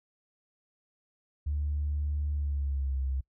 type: tone with pitch glide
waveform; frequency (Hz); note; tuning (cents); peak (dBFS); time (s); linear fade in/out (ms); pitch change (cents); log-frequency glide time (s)
sine; 73.42 to 66.55; D2 to C2; 0 to +30; -27; 1.46-3.21; 10; -170; 2.32-2.98
effects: noise-tail reverb RT60 0.1 s tail -24 dB re dry + tanh soft clip ceiling -23 dBFS